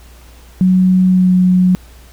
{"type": "tone with pitch glide", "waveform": "sine", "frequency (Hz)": [185, 182.77], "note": ["F#3", "F#3"], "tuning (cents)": [0, -21], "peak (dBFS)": -7, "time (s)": [0.61, 1.75], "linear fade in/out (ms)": 0, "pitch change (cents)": -21, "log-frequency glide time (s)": [1.08, 1.33], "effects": ["added 60 Hz sine -38 dBFS peak until 2.12 s", "pink hiss -45 dBFS RMS until 2.12 s"]}